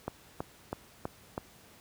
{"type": "click train", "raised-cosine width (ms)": 1, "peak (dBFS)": -19, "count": 5, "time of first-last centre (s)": [0.08, 1.379], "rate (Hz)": 3.08, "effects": ["pink hiss -57 dBFS RMS until 1.8 s", "high-pass 60 Hz 12 dB/octave"]}